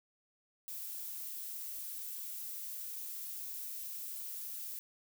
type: noise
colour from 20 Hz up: violet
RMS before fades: -43 dBFS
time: 0.68-4.79 s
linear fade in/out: 0 ms
effects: none